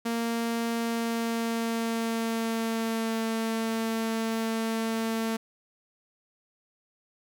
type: tone with pitch glide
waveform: sawtooth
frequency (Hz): 231.4 to 224.8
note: A#3 to A3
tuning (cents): -13 to +37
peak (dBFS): -23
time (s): 0.05-5.37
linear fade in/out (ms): 10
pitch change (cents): -50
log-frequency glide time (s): 0.77-3.24
effects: none